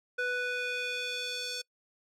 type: tone with band-pass filter sweep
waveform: square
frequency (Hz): 494.7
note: B4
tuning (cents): +3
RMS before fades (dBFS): -34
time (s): 0.18-1.62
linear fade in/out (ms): 10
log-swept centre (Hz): 1500 to 4900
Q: 1.8
effects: noise-tail reverb RT60 0.1 s tail -25 dB re dry